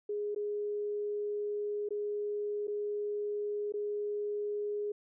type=tone with dropouts; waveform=sine; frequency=414.6 Hz; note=G#4; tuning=3 cents flat; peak=-32 dBFS; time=0.09-4.92 s; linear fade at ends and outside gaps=5 ms; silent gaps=0.348-0.36 / 1.889-1.906 / 2.672-2.679 / 3.723-3.738 s; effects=none